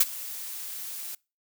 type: noise with ADSR envelope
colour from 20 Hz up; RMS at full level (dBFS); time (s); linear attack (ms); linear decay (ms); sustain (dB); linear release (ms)
blue; -17; 0-1.15; 8; 34; -20; 4
effects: noise-tail reverb RT60 0.3 s tail -25 dB re dry